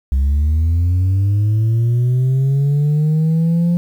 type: linear sweep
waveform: sine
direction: up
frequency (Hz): 65.41 to 174.61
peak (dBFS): -9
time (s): 0.12-3.77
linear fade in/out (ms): 0
effects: tanh soft clip ceiling -11 dBFS + 8-bit